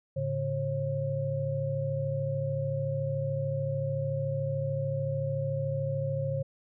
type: tone cluster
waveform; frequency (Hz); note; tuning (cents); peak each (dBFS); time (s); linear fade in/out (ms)
sine; 108.5 / 142.1 / 539; A2 / C#3 / C#5; -24 / +43 / -49; -35 / -31 / -32; 0.16-6.43; 10
effects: none